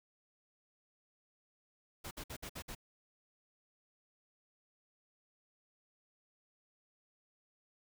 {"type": "noise bursts", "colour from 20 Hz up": "pink", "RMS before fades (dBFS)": -45, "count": 6, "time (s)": [2.04, 2.751], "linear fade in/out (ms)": 10, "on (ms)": 71, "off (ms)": 57, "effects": []}